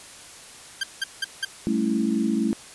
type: tone bursts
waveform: 20% pulse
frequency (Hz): 1581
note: G6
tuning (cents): +14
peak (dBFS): -18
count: 4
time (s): 0.81-1.45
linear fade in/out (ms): 5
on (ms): 25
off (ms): 180
type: chord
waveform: sine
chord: A dominant seventh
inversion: third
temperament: equal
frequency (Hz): 196 / 220 / 277.2 / 329.6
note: G3 / A3 / C#4 / E4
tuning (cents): 0 / 0 / 0 / 0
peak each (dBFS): -29 / -23 / -28 / -27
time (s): 1.67-2.53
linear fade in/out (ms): 0
effects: white hiss -44 dBFS RMS until 2.74 s + resampled to 24000 Hz